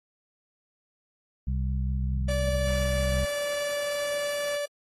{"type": "harmonic tone", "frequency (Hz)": 64.7, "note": "C2", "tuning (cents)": -19, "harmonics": [1, 2, 3], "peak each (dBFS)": [-26, -32, -36], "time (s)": [1.47, 3.25], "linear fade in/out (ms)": 5}
{"type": "tone", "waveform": "45% pulse", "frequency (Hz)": 580, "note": "D5", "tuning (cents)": -22, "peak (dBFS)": -28, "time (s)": [2.28, 4.66], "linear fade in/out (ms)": 10}
{"type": "band-stop noise", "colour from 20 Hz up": "white", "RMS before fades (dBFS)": -41, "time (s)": [2.67, 4.57], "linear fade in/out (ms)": 10, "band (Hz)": [2800, 4000], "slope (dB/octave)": 96}
{"effects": ["AAC 32 kbps"]}